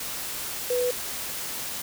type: tone in noise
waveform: sine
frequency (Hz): 493.9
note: B4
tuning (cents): 0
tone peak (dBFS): -22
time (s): 0.7-0.91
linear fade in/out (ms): 5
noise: white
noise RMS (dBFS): -33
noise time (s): 0-1.82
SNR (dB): +8
effects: none